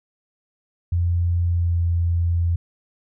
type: tone with pitch glide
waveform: sine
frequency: 86.6 to 85.41 Hz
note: F2 to F2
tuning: -14 to -38 cents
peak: -17 dBFS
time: 0.92-2.56 s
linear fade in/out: 5 ms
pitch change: -24 cents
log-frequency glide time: 1.47-1.8 s
effects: none